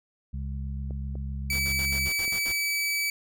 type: harmonic tone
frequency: 67.8 Hz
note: C#2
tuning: 38 cents flat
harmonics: 1 / 2 / 3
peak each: -31 / -37 / -41 dBFS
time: 0.33-2.09 s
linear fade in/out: 10 ms
type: clicks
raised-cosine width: 2 ms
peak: -28 dBFS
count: 3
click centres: 0.908 / 1.155 / 2.279 s
type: tone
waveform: sawtooth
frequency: 2295 Hz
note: D7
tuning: 40 cents flat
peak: -22 dBFS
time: 1.5-3.1 s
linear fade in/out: 2 ms
type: noise bursts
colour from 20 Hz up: pink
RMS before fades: -40 dBFS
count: 8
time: 1.52-2.523 s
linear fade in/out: 5 ms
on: 72 ms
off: 61 ms
effects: none